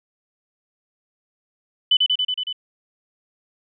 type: tone with echo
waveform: sine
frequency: 3000 Hz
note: F#7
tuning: 23 cents sharp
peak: -12 dBFS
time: 1.91-1.97 s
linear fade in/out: 5 ms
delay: 93 ms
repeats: 6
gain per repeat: -2 dB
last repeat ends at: 2.528 s
effects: none